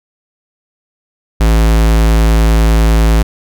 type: tone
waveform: square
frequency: 55 Hz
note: A1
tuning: in tune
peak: -7 dBFS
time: 1.4-3.23 s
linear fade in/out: 10 ms
effects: none